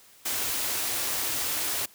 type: band-stop noise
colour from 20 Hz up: white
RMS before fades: -29 dBFS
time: 0.25-1.86 s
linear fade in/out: 10 ms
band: 140 to 220 Hz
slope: 96 dB/octave
effects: white hiss -55 dBFS RMS until 1.94 s + high-pass 60 Hz 12 dB/octave